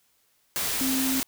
sine tone in noise, 263.9 Hz, C4, 15 cents sharp, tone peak -25 dBFS, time 0.81-1.2 s, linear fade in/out 0 ms, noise white, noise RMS -28 dBFS, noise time 0.56-1.23 s, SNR 0 dB, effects white hiss -67 dBFS RMS until 1.27 s

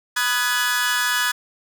sawtooth chord, G# minor seventh, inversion first, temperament equal with one note detuned, 987.8 / 1244.5 / 1480 / 1693.2 Hz, B5 / D#6 / F#6 / G#6, 0 / 0 / 0 / +33 cents, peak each -24 / -24 / -21 / -18 dBFS, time 0.16-1.32 s, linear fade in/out 10 ms, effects none

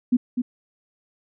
sine tone with echo, 246.9 Hz, B3, in tune, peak -14 dBFS, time 0.12-0.17 s, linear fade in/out 10 ms, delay 250 ms, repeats 1, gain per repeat -6 dB, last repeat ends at 0.42 s, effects none

